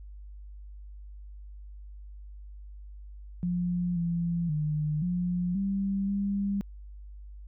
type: tone with pitch steps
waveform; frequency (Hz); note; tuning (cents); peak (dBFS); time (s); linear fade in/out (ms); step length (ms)
sine; 176.7 / 170.3 / 151.7 / 177.7 / 196.1 / 199.4; F3 / F3 / D#3 / F3 / G3 / G3; +21 / -43 / -44 / +30 / +1 / +30; -26; 3.43-6.61; 0; 530
effects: added 50 Hz sine -42 dBFS peak until 7.47 s